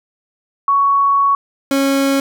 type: tone pair in turn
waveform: sine / 30% pulse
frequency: 1116 / 274.3 Hz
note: C#6 / C#4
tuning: +11 / -18 cents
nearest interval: 2 octaves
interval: 2429 cents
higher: first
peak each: -10 dBFS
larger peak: neither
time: 0.68-1.35 / 1.71-2.2 s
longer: first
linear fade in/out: 2 ms
effects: none